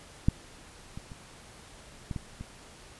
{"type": "clicks", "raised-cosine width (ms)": 5, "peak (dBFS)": [-9, -26, -30, -21, -22, -26], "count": 6, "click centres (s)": [0.285, 0.975, 1.118, 2.112, 2.162, 2.41], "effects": ["pink hiss -51 dBFS RMS until 2.99 s", "resampled to 24000 Hz"]}